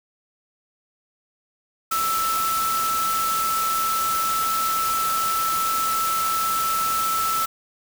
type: tone in noise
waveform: sine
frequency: 1318.5 Hz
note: E6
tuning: in tune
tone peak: -21 dBFS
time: 1.91-7.46 s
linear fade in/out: 10 ms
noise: white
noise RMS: -28 dBFS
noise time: 1.91-7.46 s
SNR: +4 dB
effects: none